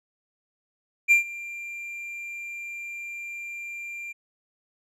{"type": "tone with ADSR envelope", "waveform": "triangle", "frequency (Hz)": 2379, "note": "D7", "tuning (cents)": 22, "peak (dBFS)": -11, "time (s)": [1.08, 4.13], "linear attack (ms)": 33, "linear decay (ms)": 120, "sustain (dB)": -21, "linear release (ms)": 17, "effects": ["resampled to 32000 Hz"]}